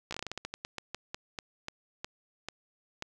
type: slowing click train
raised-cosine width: 0.2 ms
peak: -19 dBFS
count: 20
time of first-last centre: 0.11-3.024 s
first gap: 15 ms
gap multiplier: 1.22
effects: none